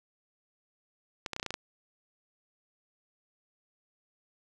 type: clicks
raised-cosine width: 0.2 ms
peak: -17 dBFS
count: 8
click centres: 1.262 / 1.333 / 1.364 / 1.398 / 1.429 / 1.463 / 1.506 / 1.541 s
effects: none